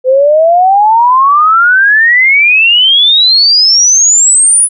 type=exponential sweep; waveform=sine; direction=up; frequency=504 to 10050 Hz; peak=-3 dBFS; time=0.04-4.69 s; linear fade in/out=50 ms; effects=none